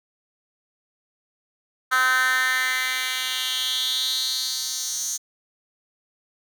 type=tone with high-pass filter sweep; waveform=10% pulse; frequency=257.1 Hz; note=C4; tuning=30 cents flat; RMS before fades=-24 dBFS; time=1.91-5.18 s; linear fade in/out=20 ms; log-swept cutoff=1400 to 6300 Hz; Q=4.1; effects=none